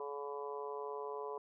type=harmonic tone; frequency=142.7 Hz; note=D3; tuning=49 cents flat; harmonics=3 / 4 / 5 / 6 / 7 / 8; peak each=-42 / -50 / -51 / -53 / -45 / -55 dBFS; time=0-1.38 s; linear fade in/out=2 ms; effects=none